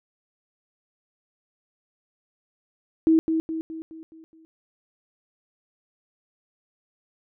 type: tone with echo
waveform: sine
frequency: 321.9 Hz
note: E4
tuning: 41 cents flat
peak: -14 dBFS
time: 3.07-3.19 s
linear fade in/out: 0 ms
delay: 210 ms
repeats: 6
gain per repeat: -6 dB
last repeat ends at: 4.45 s
effects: none